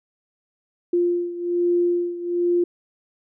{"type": "beating tone pair", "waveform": "sine", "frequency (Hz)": [349.2, 350.4], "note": ["F4", "F4"], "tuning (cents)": [0, 6], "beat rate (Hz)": 1.2, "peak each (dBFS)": [-20, -24], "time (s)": [0.93, 2.64], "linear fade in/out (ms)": 5, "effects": []}